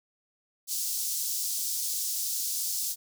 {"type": "high-pass noise", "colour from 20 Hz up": "pink", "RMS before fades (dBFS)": -31, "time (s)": [0.67, 2.96], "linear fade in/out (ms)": 50, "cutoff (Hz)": 5100, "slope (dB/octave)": 24, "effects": []}